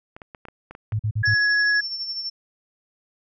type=clicks; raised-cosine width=0.5 ms; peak=-24 dBFS; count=8; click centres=0.165 / 0.218 / 0.348 / 0.453 / 0.485 / 0.71 / 0.751 / 0.922 s
type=tone bursts; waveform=sine; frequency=107.3 Hz; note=A2; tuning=43 cents flat; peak=-20 dBFS; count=4; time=0.92-1.345 s; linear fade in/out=10 ms; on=74 ms; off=43 ms
type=tone; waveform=sine; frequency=1677 Hz; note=G#6; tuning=16 cents sharp; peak=-17 dBFS; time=1.23-1.81 s; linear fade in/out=10 ms
type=tone with tremolo; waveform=sine; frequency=5410 Hz; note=E8; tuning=44 cents sharp; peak=-25 dBFS; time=1.25-2.3 s; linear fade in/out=10 ms; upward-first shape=sine; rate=12 Hz; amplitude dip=50%
effects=none